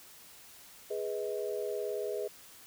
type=chord; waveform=sine; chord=G# minor; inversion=none; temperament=equal with one note detuned; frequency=415.3 / 493.9 / 633.1 Hz; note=G#4 / B4 / D#5; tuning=0 / 0 / +30 cents; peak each=-35 / -38 / -39 dBFS; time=0.9-2.28 s; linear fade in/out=10 ms; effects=white hiss -54 dBFS RMS until 2.66 s